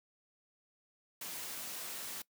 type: high-pass noise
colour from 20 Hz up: white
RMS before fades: -43 dBFS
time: 1.21-2.22 s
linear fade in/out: 5 ms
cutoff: 130 Hz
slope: 12 dB/octave
effects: noise-tail reverb RT60 0.1 s tail -20 dB re dry